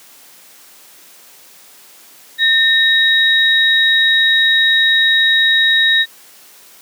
sine tone pair together, 1816 / 3805 Hz, A#6 / A#7, -46 / +35 cents, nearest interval octave + minor second, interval 1281 cents, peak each -12 dBFS, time 2.38-6.06 s, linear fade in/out 50 ms, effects white hiss -43 dBFS RMS until 6.81 s + high-pass 200 Hz 12 dB/octave

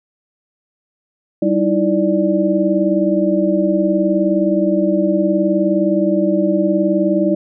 sine tone cluster, 193.5 / 312.2 / 331.5 / 588 Hz, G3 / D#4 / E4 / D5, -22 / +6 / +10 / +2 cents, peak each -18 dBFS, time 1.42-7.35 s, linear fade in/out 5 ms, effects none

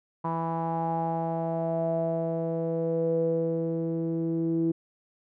sawtooth tone with low-pass filter sweep, 164.81 Hz, E3, in tune, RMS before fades -28 dBFS, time 0.24-4.72 s, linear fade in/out 10 ms, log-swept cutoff 970 to 350 Hz, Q 7.8, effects none

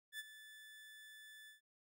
30% pulse tone with ADSR envelope, 1744 Hz, A6, 16 cents flat, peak -40 dBFS, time 0.12-1.61 s, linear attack 72 ms, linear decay 31 ms, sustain -13 dB, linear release 130 ms, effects none

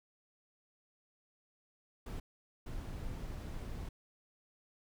brown noise bursts at uneven times, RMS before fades -42 dBFS, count 2, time 2.06-2.2 / 2.66-3.89 s, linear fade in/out 5 ms, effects none

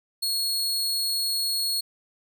sawtooth tone, 4326 Hz, C#8, 43 cents flat, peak -21 dBFS, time 0.22-1.81 s, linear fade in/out 10 ms, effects none

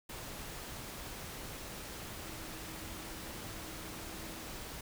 sine tone in noise, 321.1 Hz, E4, 45 cents flat, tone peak -53 dBFS, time 2.25-4.5 s, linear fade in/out 5 ms, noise pink, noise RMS -45 dBFS, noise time 0.09-4.81 s, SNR -11 dB, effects none

